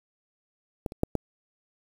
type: clicks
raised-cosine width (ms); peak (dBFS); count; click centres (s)
2; -16 / -26 / -9 / -12; 4; 0.862 / 0.921 / 1.034 / 1.153
effects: 7-bit